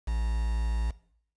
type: tone with quantisation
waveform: triangle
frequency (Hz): 56.5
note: A1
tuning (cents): +47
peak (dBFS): -24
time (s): 0.07-0.91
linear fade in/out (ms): 10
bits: 7
effects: noise-tail reverb RT60 0.6 s tail -18 dB re dry + resampled to 22050 Hz